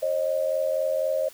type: tone pair together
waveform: sine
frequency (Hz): 537 / 621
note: C5 / D#5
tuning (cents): +45 / -3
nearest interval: minor third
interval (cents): 252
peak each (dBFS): -25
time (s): 0.02-1.29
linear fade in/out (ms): 10
effects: white hiss -49 dBFS RMS until 1.33 s